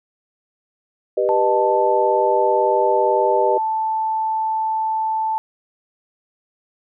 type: chord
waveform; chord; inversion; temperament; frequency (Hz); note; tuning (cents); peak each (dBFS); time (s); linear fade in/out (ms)
sine; G augmented; none; just; 392 / 490 / 612.5; G4 / B4 / D#5; 0 / -14 / -27; -20; 1.17-3.58; 5
type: tone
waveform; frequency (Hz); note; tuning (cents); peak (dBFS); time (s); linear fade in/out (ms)
sine; 880; A5; 0; -18; 1.29-5.38; 0
effects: none